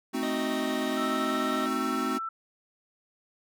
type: chord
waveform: square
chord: A diminished seventh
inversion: none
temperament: equal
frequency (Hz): 220 / 261.6 / 311.1 / 370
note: A3 / C4 / Eb4 / Gb4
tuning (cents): 0 / 0 / 0 / 0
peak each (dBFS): -36 / -32 / -36 / -36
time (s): 0.13-2.19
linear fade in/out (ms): 20
type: harmonic tone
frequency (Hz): 622.3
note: D#5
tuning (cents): 0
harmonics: 1 / 2 / 3 / 5 / 6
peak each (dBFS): -35 / -42 / -40 / -47 / -43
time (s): 0.23-1.66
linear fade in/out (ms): 0
type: tone with pitch glide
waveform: sine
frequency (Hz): 1318.5 to 1330.7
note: E6 to E6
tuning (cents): 0 to +16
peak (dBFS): -31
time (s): 0.97-2.29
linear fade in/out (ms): 5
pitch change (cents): +16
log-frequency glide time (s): 1.17-1.48
effects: none